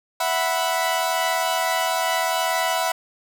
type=chord; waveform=sawtooth; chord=E suspended second; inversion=none; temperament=equal; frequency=659.3 / 740 / 987.8 Hz; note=E5 / F#5 / B5; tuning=0 / 0 / 0 cents; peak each=-21 dBFS; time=0.2-2.92 s; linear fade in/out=5 ms; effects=none